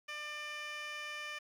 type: tone with band-pass filter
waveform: 15% pulse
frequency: 597 Hz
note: D5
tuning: 28 cents sharp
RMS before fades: -43 dBFS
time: 0.08-1.39 s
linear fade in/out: 10 ms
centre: 2800 Hz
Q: 1.3
effects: 11-bit